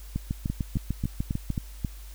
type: two click trains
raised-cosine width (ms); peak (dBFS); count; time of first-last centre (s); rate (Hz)
5; -15 / -15; 10 / 6; 0.16-1.503 / 0.5-1.848; 6.7 / 3.71
effects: added 50 Hz sine -40 dBFS peak until 2.14 s + white hiss -52 dBFS RMS until 2.14 s